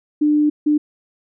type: tone bursts at uneven times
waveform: sine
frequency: 298.8 Hz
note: D4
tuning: 30 cents sharp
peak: -12 dBFS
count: 2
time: 0.21-0.5 / 0.66-0.78 s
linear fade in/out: 10 ms
effects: none